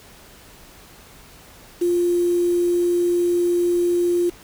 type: tone with quantisation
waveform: sine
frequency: 349.6 Hz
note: F4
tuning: 2 cents sharp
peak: -16 dBFS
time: 1.81-4.3 s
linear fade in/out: 10 ms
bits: 6
effects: pink hiss -46 dBFS RMS until 4.43 s